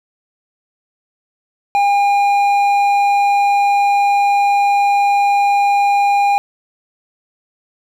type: tone with hard clipping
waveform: triangle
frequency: 807 Hz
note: G#5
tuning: 50 cents flat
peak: -12 dBFS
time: 1.75-6.38 s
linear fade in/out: 0 ms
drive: 10 dB
effects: none